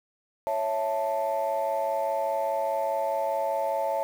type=chord; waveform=sine; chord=A major; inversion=first; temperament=equal; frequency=554.4 / 659.3 / 880 Hz; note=C#5 / E5 / A5; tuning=0 / 0 / 0 cents; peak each=-28 dBFS; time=0.47-4.03 s; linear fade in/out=0 ms; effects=tanh soft clip ceiling -19 dBFS + 8-bit